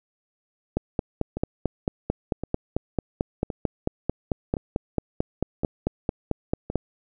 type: two click trains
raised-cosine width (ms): 2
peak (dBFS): -16 / -9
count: 6 / 28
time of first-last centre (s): 1.37-6.7 / 0.77-6.757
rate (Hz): 0.938 / 4.51
effects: none

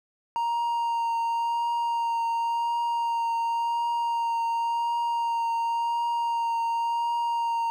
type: tone with vibrato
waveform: triangle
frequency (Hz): 932.3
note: A#5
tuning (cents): 0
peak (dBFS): -22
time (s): 0.36-7.7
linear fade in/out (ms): 0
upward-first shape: triangle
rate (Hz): 0.92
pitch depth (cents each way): 16
effects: none

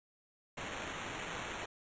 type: noise with sample-and-hold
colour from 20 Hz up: violet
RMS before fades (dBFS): -42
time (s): 0.57-1.66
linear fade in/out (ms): 10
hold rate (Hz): 4900
effects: resampled to 16000 Hz

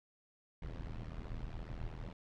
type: noise with amplitude modulation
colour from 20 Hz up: brown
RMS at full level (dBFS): -39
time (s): 0.62-2.13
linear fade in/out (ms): 5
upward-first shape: sine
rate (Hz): 80.5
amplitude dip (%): 100
effects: low-pass 4000 Hz 12 dB/octave

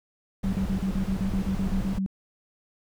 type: noise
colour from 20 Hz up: brown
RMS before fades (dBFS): -31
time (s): 0.43-1.99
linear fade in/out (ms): 10
type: tone bursts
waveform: sine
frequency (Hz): 191.7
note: G3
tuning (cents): -38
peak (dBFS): -24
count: 13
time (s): 0.44-2.062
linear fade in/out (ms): 0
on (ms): 86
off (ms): 42
effects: none

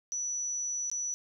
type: tone with dropouts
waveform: sine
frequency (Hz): 5920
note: F#8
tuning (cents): 0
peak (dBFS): -31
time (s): 0.12-1.14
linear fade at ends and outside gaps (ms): 0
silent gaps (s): 0.9-0.915
effects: none

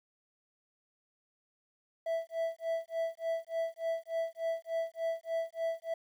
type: tone with tremolo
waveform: triangle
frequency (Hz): 659.3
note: E5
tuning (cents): 0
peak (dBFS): -27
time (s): 2.06-5.94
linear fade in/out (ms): 5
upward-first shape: sine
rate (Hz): 3.4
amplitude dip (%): 100
effects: 11-bit

